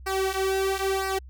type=tone with flanger; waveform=sawtooth; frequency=384.9 Hz; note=G4; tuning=32 cents flat; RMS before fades=-26 dBFS; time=0.06-1.19 s; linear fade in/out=10 ms; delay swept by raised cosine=0.29 to 4.29 ms; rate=1 Hz; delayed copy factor=-0.85; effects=added 64 Hz sine -41 dBFS peak until 1.29 s